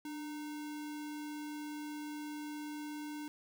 sine tone with sample-and-hold, 297.2 Hz, D4, 21 cents sharp, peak -40 dBFS, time 0.05-3.28 s, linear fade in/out 2 ms, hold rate 1225 Hz, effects none

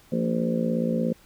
harmonic tone with a mistuned harmonic, 57 Hz, A#1, 38 cents flat, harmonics 3 / 4 / 5 / 6 / 7 / 8 / 9 / 10, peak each -28 / -25 / -37 / -38 / -35 / -38 / -29 / -41 dBFS, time 0.12-1.13 s, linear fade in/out 5 ms, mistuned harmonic 5, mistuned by +25 cents, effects pink hiss -56 dBFS RMS until 1.25 s

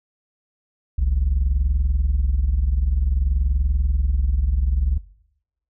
sine tone pair together, 48.77 / 69.3 Hz, G1 / C#2, -8 / 0 cents, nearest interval tritone, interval 608 cents, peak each -17 dBFS, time 0.98-4.98 s, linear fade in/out 10 ms, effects noise-tail reverb RT60 0.8 s tail -22 dB re dry + tanh soft clip ceiling -13 dBFS

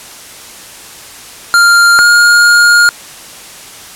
square tone pair in turn, 1396.9 / 1420.5 Hz, F6 / F6, 0 / +29 cents, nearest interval unison, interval 29 cents, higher second, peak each -4 dBFS, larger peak neither, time 1.54-1.99 / 1.99-2.89 s, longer second, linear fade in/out 0 ms, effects white hiss -31 dBFS RMS until 3.95 s + low-pass 11000 Hz 12 dB/octave

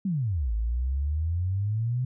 sine exponential two-way sweep, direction down then up, 205.4 to 53 to 129.3 Hz, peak -24 dBFS, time 0.05-2.05 s, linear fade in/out 5 ms, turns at 0.53 s, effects none

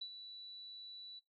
sine tone with ADSR envelope, 3951 Hz, B7, in tune, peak -40 dBFS, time 0.01-1.2 s, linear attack 7 ms, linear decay 69 ms, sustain -8 dB, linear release 18 ms, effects noise-tail reverb RT60 0.2 s tail -18 dB re dry + AAC 48 kbps

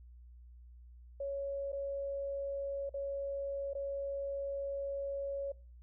sine tone with dropouts, 556 Hz, C#5, 5 cents sharp, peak -35 dBFS, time 1.2-5.52 s, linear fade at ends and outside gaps 5 ms, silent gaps 1.72-1.728 / 2.894-2.94 / 3.734-3.75 s, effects noise-tail reverb RT60 0.4 s tail -22 dB re dry + added 60 Hz sine -52 dBFS peak until 5.82 s

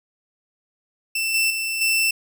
sawtooth tone with level steps, 2671 Hz, E7, 22 cents sharp, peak -18 / -14 / -20 / -14 dBFS, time 1.15-2.11 s, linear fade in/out 5 ms, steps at 1.34 / 1.5 / 1.81 s, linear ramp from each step 5 ms, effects none

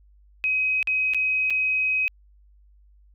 sine tone with dropouts, 2530 Hz, D#7, 28 cents sharp, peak -20 dBFS, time 0.44-2.08 s, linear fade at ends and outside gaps 0 ms, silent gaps 0.828-0.873 / 1.136-1.146 / 1.5-1.505 s, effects added 50 Hz sine -52 dBFS peak until 3.14 s

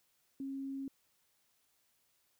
sine tone, 271.6 Hz, C#4, 35 cents flat, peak -38 dBFS, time 0.4-0.88 s, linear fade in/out 2 ms, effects white hiss -75 dBFS RMS until 2.39 s

